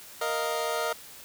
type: chord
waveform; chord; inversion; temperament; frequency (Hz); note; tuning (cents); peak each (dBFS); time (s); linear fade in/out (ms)
25% pulse; Bb suspended fourth; none; equal; 466.2 / 622.3 / 698.5; Bb4 / Eb5 / F5; 0 / 0 / 0; -28 / -27 / -30; 0.21-0.93; 5
effects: white hiss -47 dBFS RMS until 1.24 s